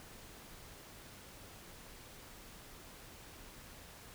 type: silence
effects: pink hiss -54 dBFS RMS until 4.14 s